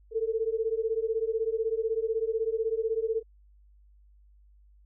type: beating tone pair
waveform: sine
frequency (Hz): 440 / 456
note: A4 / A#4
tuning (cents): 0 / -38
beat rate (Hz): 16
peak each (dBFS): -29 / -29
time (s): 0.11-3.23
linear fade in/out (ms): 50
effects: added 50 Hz sine -55 dBFS peak until 4.85 s